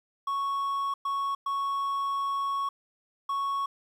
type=tone bursts at uneven times; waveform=triangle; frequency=1108.7 Hz; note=C#6; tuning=in tune; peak=-25 dBFS; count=4; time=0.27-0.94 / 1.05-1.35 / 1.46-2.69 / 3.29-3.66 s; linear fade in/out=5 ms; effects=10-bit